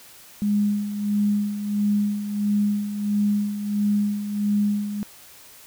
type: tone with tremolo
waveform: sine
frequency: 206 Hz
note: G#3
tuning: 14 cents flat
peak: -17 dBFS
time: 0.42-5.03 s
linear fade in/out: 0 ms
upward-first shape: sine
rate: 1.5 Hz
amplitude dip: 65%
effects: white hiss -47 dBFS RMS until 5.66 s

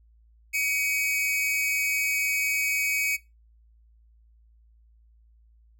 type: tone pair together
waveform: 45% pulse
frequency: 2257 / 2533 Hz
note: C#7 / D#7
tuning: +31 / +30 cents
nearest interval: major second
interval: 199 cents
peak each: -26 / -28 dBFS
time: 0.53-3.17 s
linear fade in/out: 20 ms
effects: noise-tail reverb RT60 0.2 s tail -17 dB re dry + added 56 Hz sine -55 dBFS peak until 5.79 s

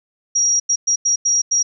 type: tone bursts at uneven times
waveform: sine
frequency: 5690 Hz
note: F8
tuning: 31 cents sharp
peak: -13 dBFS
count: 6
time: 0.35-0.6 / 0.69-0.76 / 0.87-0.96 / 1.05-1.16 / 1.25-1.42 / 1.51-1.63 s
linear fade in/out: 10 ms
effects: none

